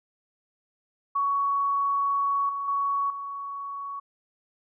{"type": "tone with level steps", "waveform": "sine", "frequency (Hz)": 1119, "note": "C#6", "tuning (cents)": 16, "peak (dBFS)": [-22, -28, -23, -32], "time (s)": [1.15, 4], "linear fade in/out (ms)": 10, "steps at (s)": [2.49, 2.68, 3.1], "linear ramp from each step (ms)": 2, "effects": []}